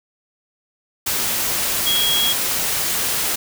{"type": "tone in noise", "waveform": "sine", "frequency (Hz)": 3301, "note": "G#7", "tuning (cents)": -11, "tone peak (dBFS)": -17, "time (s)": [1.86, 2.33], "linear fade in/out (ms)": 10, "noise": "white", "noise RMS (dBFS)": -21, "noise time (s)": [1.06, 3.36], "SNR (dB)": 1, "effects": []}